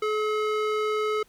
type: tone with band-pass filter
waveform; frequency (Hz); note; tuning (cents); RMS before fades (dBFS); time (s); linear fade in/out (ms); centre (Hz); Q
square; 427.9; A4; -48; -26; 0.02-1.23; 5; 1100; 0.7
effects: pink hiss -61 dBFS RMS until 1.28 s